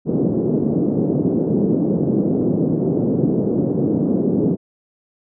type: band-pass noise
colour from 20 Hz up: pink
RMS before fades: -18 dBFS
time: 0.05-4.57 s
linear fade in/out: 50 ms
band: 160 to 420 Hz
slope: 24 dB/octave
effects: none